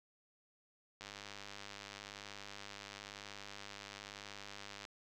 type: click train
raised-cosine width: 0.2 ms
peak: -30 dBFS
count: 389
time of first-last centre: 1.01-4.852 s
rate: 101 Hz
effects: none